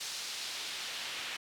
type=noise with band-pass filter sweep; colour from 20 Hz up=pink; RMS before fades=-40 dBFS; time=0-1.37 s; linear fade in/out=10 ms; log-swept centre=5100 to 2800 Hz; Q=1.2; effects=none